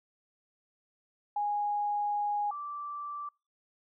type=tone pair in turn; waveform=sine; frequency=826 / 1168.1 Hz; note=G#5 / D6; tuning=-10 / -10 cents; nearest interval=tritone; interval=600 cents; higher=second; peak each=-28 / -36 dBFS; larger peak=first; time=1.36-2.51 / 2.51-3.29 s; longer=first; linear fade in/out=5 ms; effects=noise-tail reverb RT60 0.3 s tail -26 dB re dry